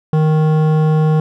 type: tone with hard clipping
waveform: sine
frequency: 155.56 Hz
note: D#3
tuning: in tune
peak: -12 dBFS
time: 0.13-1.2 s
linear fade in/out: 2 ms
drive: 13 dB
effects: none